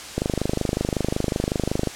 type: click train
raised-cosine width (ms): 2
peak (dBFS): -8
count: 44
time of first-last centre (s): 0.18-1.873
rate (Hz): 25.4
effects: white hiss -36 dBFS RMS until 1.95 s + low-pass 8000 Hz 12 dB/octave